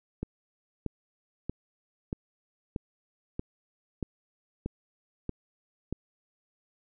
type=click train; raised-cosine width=3 ms; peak=-19 dBFS; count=10; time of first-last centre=0.23-5.926 s; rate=1.58 Hz; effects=none